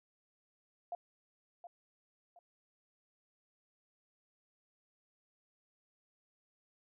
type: tone with echo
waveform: sine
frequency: 698.5 Hz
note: F5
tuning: in tune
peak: -37 dBFS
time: 0.92-0.95 s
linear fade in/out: 2 ms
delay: 720 ms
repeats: 2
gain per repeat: -10 dB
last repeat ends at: 2.39 s
effects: none